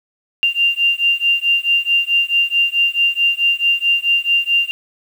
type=beating tone pair; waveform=sine; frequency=2784 / 2788.6 Hz; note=F7 / F7; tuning=-6 / -3 cents; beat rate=4.6 Hz; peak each=-16 dBFS; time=0.43-4.71 s; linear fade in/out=0 ms; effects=7-bit